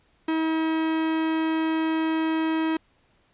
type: tone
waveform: 45% pulse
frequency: 320 Hz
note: D#4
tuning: 49 cents sharp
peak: -22 dBFS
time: 0.28-2.77 s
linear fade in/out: 5 ms
effects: pink hiss -64 dBFS RMS until 3.33 s + resampled to 8000 Hz